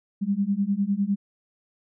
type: beating tone pair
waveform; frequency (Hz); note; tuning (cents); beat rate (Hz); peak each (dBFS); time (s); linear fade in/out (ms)
sine; 194.8 / 204.7; G3 / G#3; -11 / -25; 9.9; -25 / -24; 0.21-1.16; 20
effects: none